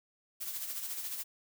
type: noise with tremolo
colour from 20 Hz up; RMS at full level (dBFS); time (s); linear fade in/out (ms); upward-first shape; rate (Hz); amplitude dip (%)
blue; -37; 0.4-1.24; 20; sine; 14; 50
effects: none